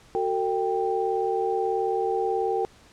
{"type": "tone cluster", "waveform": "sine", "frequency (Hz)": [372.2, 450.7, 787], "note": ["F#4", "A4", "G5"], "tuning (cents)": [10, 42, 7], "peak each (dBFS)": [-28, -26, -27], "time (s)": [0.15, 2.65], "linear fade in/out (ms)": 0, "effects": ["pink hiss -54 dBFS RMS until 2.92 s", "low-pass 8000 Hz 12 dB/octave"]}